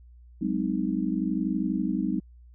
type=chord; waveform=sine; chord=Ab dominant seventh; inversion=third; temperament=just; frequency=186.89 / 207.7 / 259.6 / 311.5 Hz; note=Gb3 / Ab3 / C4 / Eb4; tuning=+18 / 0 / -13 / +2 cents; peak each=-30 dBFS; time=0.41-2.2 s; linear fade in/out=10 ms; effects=added 60 Hz sine -48 dBFS peak until 2.54 s